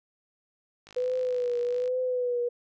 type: click train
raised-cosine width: 0.2 ms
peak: -31 dBFS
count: 54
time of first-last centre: 0.87-1.878 s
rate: 52.6 Hz
type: tone with vibrato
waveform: sine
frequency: 495.5 Hz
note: B4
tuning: 6 cents sharp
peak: -25 dBFS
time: 0.96-2.49 s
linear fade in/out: 10 ms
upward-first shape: triangle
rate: 1.2 Hz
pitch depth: 54 cents each way
effects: none